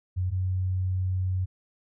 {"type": "tone pair in turn", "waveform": "sine", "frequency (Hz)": [91.6, 92.77], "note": ["F#2", "F#2"], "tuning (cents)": [-17, 5], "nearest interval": "unison", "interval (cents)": 22, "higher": "second", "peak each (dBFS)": -24, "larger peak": "neither", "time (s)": [[0.16, 0.31], [0.31, 1.46]], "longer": "second", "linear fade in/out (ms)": 20, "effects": []}